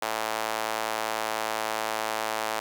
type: tone with high-pass filter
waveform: sawtooth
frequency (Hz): 109.9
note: A2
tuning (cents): -2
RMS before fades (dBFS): -30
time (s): 0.02-2.6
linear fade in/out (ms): 5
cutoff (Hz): 740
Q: 1.4
effects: none